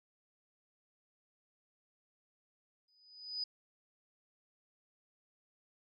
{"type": "tone with exponential growth", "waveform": "sine", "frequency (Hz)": 4978, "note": "D#8", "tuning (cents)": 0, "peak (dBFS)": -33, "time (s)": [2.88, 3.44], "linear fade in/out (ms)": 5, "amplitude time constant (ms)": 120, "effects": []}